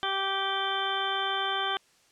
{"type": "harmonic tone", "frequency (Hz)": 389.6, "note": "G4", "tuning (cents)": -11, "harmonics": [1, 2, 3, 4, 5, 6, 8, 9], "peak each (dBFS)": [-37, -33, -33, -34, -43, -43, -33, -36], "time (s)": [0.03, 1.77], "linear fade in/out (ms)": 0, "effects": ["white hiss -63 dBFS RMS until 2.11 s", "low-pass 8000 Hz 12 dB/octave"]}